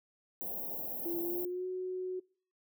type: band-stop noise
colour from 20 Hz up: white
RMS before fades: -39 dBFS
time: 0.41-1.45 s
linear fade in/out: 0 ms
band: 800 to 13000 Hz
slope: 48 dB/octave
type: tone with pitch glide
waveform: sine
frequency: 340.3 to 369 Hz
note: F4 to F#4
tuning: -45 to -5 cents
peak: -34 dBFS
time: 1.05-2.2 s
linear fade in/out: 10 ms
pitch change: +140 cents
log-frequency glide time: 1.21-1.66 s
effects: noise-tail reverb RT60 0.5 s tail -25 dB re dry + high-pass 150 Hz 12 dB/octave